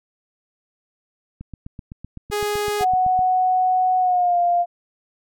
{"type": "click train", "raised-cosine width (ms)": 5, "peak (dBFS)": -22, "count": 15, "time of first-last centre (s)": [1.41, 3.191], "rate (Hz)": 7.86}
{"type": "tone", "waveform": "sawtooth", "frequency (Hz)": 415.2, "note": "G#4", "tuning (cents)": 0, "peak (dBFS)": -17, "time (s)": [2.31, 2.85], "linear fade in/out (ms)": 20}
{"type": "tone with pitch glide", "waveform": "sine", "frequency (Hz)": [740, 699.3], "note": ["F#5", "F5"], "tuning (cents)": [0, 2], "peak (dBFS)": -15, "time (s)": [2.79, 4.66], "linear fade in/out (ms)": 50, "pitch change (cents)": -98, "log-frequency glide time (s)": [3.99, 4.38]}
{"effects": []}